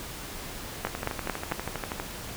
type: two click trains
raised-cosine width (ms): 0.5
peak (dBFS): -12 / -16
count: 4 / 15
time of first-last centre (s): 0.85-1.521 / 0.87-1.999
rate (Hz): 4.47 / 12.4
effects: pink hiss -39 dBFS RMS until 2.36 s